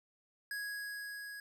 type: tone with level ramp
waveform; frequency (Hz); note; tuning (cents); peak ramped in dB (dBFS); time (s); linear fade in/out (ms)
square; 1661.2; G#6; 0; -38 to -45; 0.51-1.4; 2
effects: none